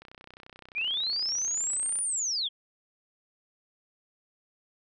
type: click train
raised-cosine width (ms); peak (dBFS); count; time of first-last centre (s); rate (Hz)
0.3; -31; 63; 0.02-1.988; 31.5
type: linear two-way sweep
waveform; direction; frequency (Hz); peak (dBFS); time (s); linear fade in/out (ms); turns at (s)
sine; up then down; 2298 to 9530 to 3129; -27; 0.75-2.49; 20; 2.02
effects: none